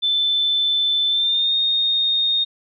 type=tone with pitch glide; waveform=sine; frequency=3526 to 3691 Hz; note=A7 to A#7; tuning=+3 to -18 cents; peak=-16 dBFS; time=0.02-2.45 s; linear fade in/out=20 ms; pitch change=+79 cents; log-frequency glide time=1.09-1.55 s; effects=none